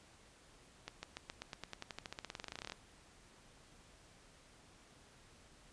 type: accelerating click train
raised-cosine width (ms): 0.2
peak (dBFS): -26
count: 28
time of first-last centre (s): 0.88-2.721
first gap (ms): 150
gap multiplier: 0.93
effects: pink hiss -63 dBFS RMS until 5.72 s + resampled to 22050 Hz